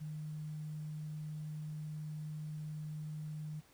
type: tone with quantisation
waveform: sine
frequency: 153.1 Hz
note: D#3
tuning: 28 cents flat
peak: -40 dBFS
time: 0-3.61 s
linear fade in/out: 20 ms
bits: 11
effects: pink hiss -66 dBFS RMS until 3.73 s